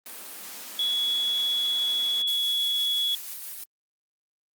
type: high-pass noise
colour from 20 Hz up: white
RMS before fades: -40 dBFS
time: 0.06-2.22 s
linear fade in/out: 0 ms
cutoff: 180 Hz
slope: 96 dB/octave
type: tone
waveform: sine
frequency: 3375 Hz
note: G#7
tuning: 27 cents sharp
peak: -23 dBFS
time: 0.79-3.15 s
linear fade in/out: 2 ms
type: noise with tremolo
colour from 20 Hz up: blue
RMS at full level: -36 dBFS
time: 2.27-3.64 s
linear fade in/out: 5 ms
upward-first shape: triangle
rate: 6 Hz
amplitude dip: 30%
effects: Opus 32 kbps